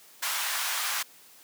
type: high-pass noise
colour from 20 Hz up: pink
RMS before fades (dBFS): -30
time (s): 0.22-1.03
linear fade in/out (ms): 10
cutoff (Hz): 950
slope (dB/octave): 24
effects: white hiss -54 dBFS RMS until 1.43 s + high-pass 150 Hz 12 dB/octave